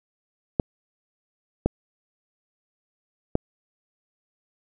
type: clicks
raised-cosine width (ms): 2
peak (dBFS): -6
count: 3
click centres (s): 0.598 / 1.66 / 3.354
effects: none